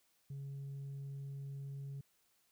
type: tone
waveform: sine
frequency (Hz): 138.59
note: C#3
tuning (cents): 0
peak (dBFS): -40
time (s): 0.3-2.01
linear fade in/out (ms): 5
effects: tanh soft clip ceiling -41 dBFS + white hiss -75 dBFS RMS until 2.51 s